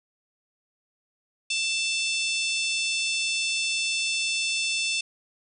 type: harmonic tone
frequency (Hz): 886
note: A5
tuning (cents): +12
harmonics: 3 / 4 / 5 / 6 / 7 / 8 / 9 / 10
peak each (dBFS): -27 / -31 / -36 / -33 / -37 / -40 / -39 / -38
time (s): 1.5-5.01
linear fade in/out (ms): 5
effects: none